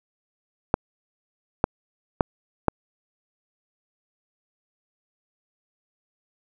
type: clicks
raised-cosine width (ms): 1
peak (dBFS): -3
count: 4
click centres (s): 0.741 / 1.641 / 2.208 / 2.683
effects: none